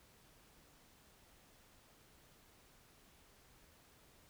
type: silence
effects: pink hiss -66 dBFS RMS until 4.29 s